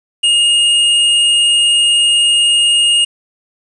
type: tone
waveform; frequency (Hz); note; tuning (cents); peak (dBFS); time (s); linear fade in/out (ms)
square; 2848; F7; +33; -9; 0.23-3.05; 10
effects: resampled to 22050 Hz + 7-bit